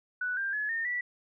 sine tone with pitch steps, 1483 / 1589.4 / 1703.5 / 1825.8 / 1956.8 Hz, F#6 / G6 / G#6 / A#6 / B6, +4 / +23 / +44 / -36 / -16 cents, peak -29 dBFS, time 0.21-1.01 s, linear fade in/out 5 ms, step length 160 ms, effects none

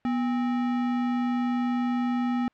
sine tone with sample-and-hold, 244.7 Hz, B3, 16 cents flat, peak -23 dBFS, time 0.05-2.48 s, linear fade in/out 0 ms, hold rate 1050 Hz, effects white hiss -68 dBFS RMS until 2.53 s + low-pass 2000 Hz 12 dB/octave

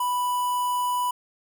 square tone with notch filter, 987.8 Hz, B5, in tune, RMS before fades -25 dBFS, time 0-1.11 s, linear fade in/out 5 ms, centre 4300 Hz, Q 0.7, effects none

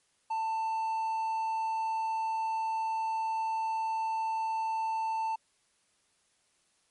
triangle tone, 890 Hz, A5, 20 cents sharp, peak -27 dBFS, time 0.3-5.36 s, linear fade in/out 10 ms, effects white hiss -71 dBFS RMS until 6.9 s + MP3 48 kbps

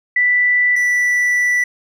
sine / triangle tone pair in turn, 1975.5 / 1967.4 Hz, B6 / B6, 0 / -7 cents, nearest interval unison, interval 7 cents, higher first, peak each -11 dBFS, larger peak neither, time 0.16-0.76 / 0.76-1.64 s, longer second, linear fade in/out 5 ms, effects none

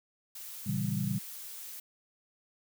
blue noise, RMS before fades -44 dBFS, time 0.35-1.8 s, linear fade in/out 5 ms
sine chord, A# diminished seventh, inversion none, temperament equal, 116.54 / 138.59 / 164.81 / 196 Hz, A#2 / C#3 / E3 / G3, 0 / 0 / 0 / 0 cents, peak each -36 / -35 / -36 / -33 dBFS, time 0.66-1.19 s, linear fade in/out 10 ms
effects none

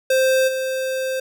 square tone with level steps, 523.3 Hz, C5, in tune, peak -15 / -22 dBFS, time 0.1-1.2 s, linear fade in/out 5 ms, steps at 0.47 s, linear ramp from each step 20 ms, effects none

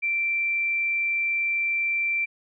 sine tone, 2349 Hz, D7, in tune, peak -22 dBFS, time 0.02-2.26 s, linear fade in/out 20 ms, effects none

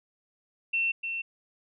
sine tone with echo, 2700 Hz, E7, 41 cents sharp, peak -24 dBFS, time 0.73-0.92 s, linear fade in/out 10 ms, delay 300 ms, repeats 1, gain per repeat -6 dB, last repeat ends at 1.22 s, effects none

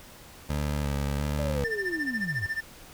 20% pulse tone with vibrato, 72.1 Hz, D2, 31 cents flat, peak -22 dBFS, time 0.49-1.65 s, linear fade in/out 10 ms, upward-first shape square, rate 1.4 Hz, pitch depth 34 cents each way
sine linear sweep, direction down, 596 to 83.2 Hz, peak -31 dBFS, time 1.39-2.46 s, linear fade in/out 0 ms
triangle tone with tremolo, 1786 Hz, A6, 25 cents sharp, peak -24 dBFS, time 1.64-2.61 s, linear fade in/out 10 ms, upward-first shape sine, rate 14 Hz, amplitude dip 90%
effects pink hiss -49 dBFS RMS until 2.93 s

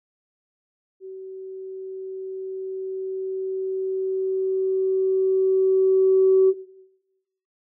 sine tone with level ramp, 379.9 Hz, F#4, 46 cents sharp, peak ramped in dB -34 to -11 dBFS, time 1-6.54 s, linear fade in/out 50 ms, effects noise-tail reverb RT60 1.0 s tail -19 dB re dry + tanh soft clip ceiling -7 dBFS

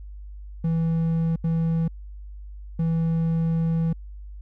triangle tone bursts at uneven times, 164.2 Hz, E3, 6 cents flat, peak -18 dBFS, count 3, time 0.64-1.36 / 1.44-1.88 / 2.79-3.93 s, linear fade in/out 5 ms, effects added 50 Hz sine -36 dBFS peak until 4.41 s

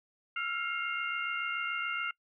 sine tone cluster, 1336 / 1403 / 2138 / 2781 Hz, E6 / F6 / C7 / F7, +23 / +8 / +37 / -8 cents, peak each -39 / -36 / -37 / -37 dBFS, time 0.36-2.11 s, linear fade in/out 5 ms, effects noise-tail reverb RT60 0.1 s tail -24 dB re dry

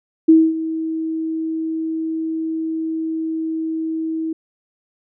sine tone with ADSR envelope, 321.4 Hz, E4, 44 cents flat, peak -5 dBFS, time 0.28-4.33 s, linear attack 12 ms, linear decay 240 ms, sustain -15 dB, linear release 5 ms, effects none

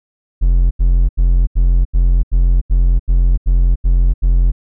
triangle tone bursts, 43.65 Hz, F1, in tune, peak -6 dBFS, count 11, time 0.41-4.52 s, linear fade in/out 20 ms, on 300 ms, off 81 ms, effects none

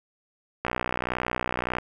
click train, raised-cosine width 0.5 ms, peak -11 dBFS, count 71, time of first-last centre 0.65-1.785 s, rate 61.7 Hz, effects 8-bit

